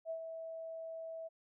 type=tone with ADSR envelope; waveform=sine; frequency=652 Hz; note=E5; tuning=19 cents flat; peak=-36 dBFS; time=0.05-1.29 s; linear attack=53 ms; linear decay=85 ms; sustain=-6 dB; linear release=23 ms; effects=none